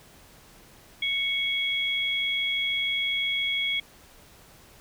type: tone pair together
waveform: sine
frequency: 2217 / 3322 Hz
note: C#7 / G#7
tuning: 0 / 0 cents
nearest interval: perfect fifth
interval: 700 cents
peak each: -27 / -27 dBFS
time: 1.02-3.8 s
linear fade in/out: 5 ms
effects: pink hiss -53 dBFS RMS until 4.8 s